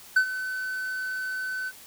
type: tone with ADSR envelope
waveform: triangle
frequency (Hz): 1517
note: F#6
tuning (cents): +43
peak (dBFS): -13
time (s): 0.16-1.72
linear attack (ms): 7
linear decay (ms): 79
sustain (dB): -14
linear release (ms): 46
effects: white hiss -48 dBFS RMS until 1.86 s